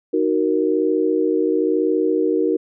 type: chord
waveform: sine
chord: D# minor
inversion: none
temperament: equal with one note detuned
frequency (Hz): 311.1 / 372.1 / 466.2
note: D#4 / F#4 / A#4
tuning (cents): 0 / +10 / 0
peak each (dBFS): -20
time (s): 0.13-2.57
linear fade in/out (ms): 10
effects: none